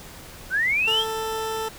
sine linear sweep, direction up, 1444 to 3322 Hz, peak -19 dBFS, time 0.5-1.05 s, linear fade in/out 50 ms
20% pulse tone, 442.3 Hz, A4, 9 cents sharp, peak -21 dBFS, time 0.87-1.69 s, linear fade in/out 10 ms
effects pink hiss -42 dBFS RMS until 1.78 s

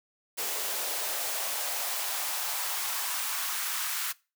white noise with high-pass filter sweep, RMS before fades -32 dBFS, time 0.37-4.13 s, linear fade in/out 20 ms, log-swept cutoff 450 to 1300 Hz, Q 1.8, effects noise-tail reverb RT60 0.3 s tail -22 dB re dry

